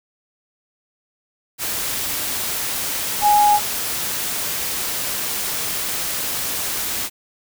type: tone in noise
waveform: sine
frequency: 830.6 Hz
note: G#5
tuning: in tune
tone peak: -11 dBFS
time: 3.21-3.6 s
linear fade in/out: 50 ms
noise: white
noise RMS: -24 dBFS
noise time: 1.58-7.1 s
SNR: +10 dB
effects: none